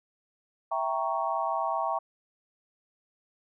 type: chord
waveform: sine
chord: E diminished seventh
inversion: none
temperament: equal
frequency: 659.3 / 784 / 932.3 / 1108.7 Hz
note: E5 / G5 / Bb5 / Db6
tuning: 0 / 0 / 0 / 0 cents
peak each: -32 dBFS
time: 0.71-1.99 s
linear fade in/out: 10 ms
effects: none